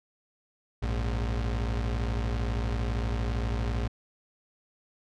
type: tone pair together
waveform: 35% pulse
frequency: 57.75 / 102.9 Hz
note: A#1 / G#2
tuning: -16 / -16 cents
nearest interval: minor seventh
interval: 1000 cents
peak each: -26 / -33 dBFS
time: 0.82-3.88 s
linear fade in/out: 10 ms
effects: low-pass 5000 Hz 12 dB/octave